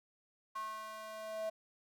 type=tone with high-pass filter sweep; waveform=square; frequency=217.4 Hz; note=A3; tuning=21 cents flat; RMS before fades=-43 dBFS; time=0.55-1.5 s; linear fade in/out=10 ms; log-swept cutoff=1100 to 660 Hz; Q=7.6; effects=none